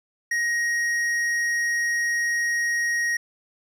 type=tone with tanh clipping; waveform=sine; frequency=1881 Hz; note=A#6; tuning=15 cents sharp; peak=-23 dBFS; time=0.31-3.17 s; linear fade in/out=5 ms; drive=11 dB; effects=none